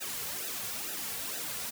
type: noise with flanger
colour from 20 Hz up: white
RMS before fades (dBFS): -37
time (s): 0-1.71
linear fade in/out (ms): 20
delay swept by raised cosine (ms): 0.9 to 3.3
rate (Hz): 2.2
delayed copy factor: -0.8
effects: none